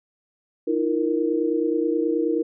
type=chord; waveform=sine; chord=Eb suspended second; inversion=none; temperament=equal with one note detuned; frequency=311.1 / 340.5 / 466.2 Hz; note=Eb4 / F4 / Bb4; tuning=0 / -44 / 0 cents; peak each=-24 dBFS; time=0.67-2.43 s; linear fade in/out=10 ms; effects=none